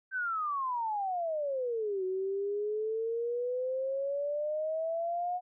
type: exponential two-way sweep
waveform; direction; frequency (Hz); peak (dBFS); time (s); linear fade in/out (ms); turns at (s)
sine; down then up; 1568 to 370.1 to 728; -30; 0.11-5.41; 50; 2.04
effects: none